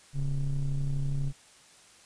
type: ring-modulated tone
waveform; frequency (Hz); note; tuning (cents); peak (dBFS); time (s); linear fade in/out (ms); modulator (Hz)
triangle; 61.74; B1; 0; -21; 0.13-1.33; 50; 77.9
effects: white hiss -56 dBFS RMS until 2.05 s + resampled to 22050 Hz